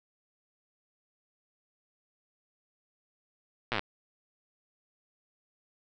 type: slowing click train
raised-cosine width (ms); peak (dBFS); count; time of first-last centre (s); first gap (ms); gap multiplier
0.3; -13; 9; 3.72-3.794; 8; 1.04
effects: low-pass 5000 Hz 12 dB/octave